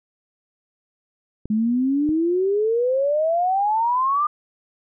clicks, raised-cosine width 3 ms, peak -19 dBFS, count 2, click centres 1.456 / 2.091 s
sine exponential sweep, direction up, 210 to 1218 Hz, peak -17 dBFS, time 1.5-4.27 s, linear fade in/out 5 ms
effects none

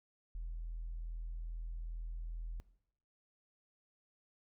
sine tone, 41.2 Hz, E1, in tune, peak -38 dBFS, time 0.35-2.6 s, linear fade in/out 0 ms, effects noise-tail reverb RT60 0.8 s tail -20 dB re dry + tanh soft clip ceiling -36 dBFS

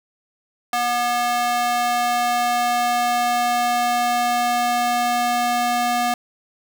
square tone with high-pass filter sweep, 241.9 Hz, B3, 36 cents flat, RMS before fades -20 dBFS, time 0.73-6.14 s, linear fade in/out 2 ms, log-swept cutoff 830 to 550 Hz, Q 1.9, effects none

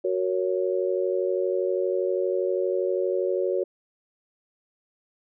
sine chord, F# major, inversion none, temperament just, 370 / 462.5 / 555 Hz, F#4 / A#4 / C#5, 0 / -14 / +2 cents, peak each -25 / -29 / -27 dBFS, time 0.04-3.64 s, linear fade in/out 10 ms, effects none

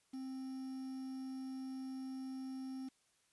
triangle tone with quantisation, 263 Hz, C4, 9 cents sharp, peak -40 dBFS, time 0.13-2.89 s, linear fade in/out 10 ms, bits 10, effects white hiss -75 dBFS RMS until 3.32 s + resampled to 24000 Hz

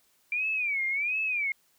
sine tone with vibrato, 2349 Hz, D7, in tune, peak -26 dBFS, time 0.32-1.52 s, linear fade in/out 2 ms, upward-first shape sine, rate 1.4 Hz, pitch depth 180 cents each way, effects white hiss -67 dBFS RMS until 1.78 s

